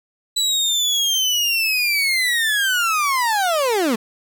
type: linear sweep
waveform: 30% pulse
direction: down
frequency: 3972 to 207.7 Hz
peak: -14 dBFS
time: 0.36-3.96 s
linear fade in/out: 10 ms
effects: none